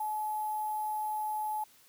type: tone with sample-and-hold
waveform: sine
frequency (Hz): 854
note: G#5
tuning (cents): +48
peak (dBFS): -31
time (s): 0-1.64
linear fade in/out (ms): 5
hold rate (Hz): 11025
effects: white hiss -61 dBFS RMS until 1.88 s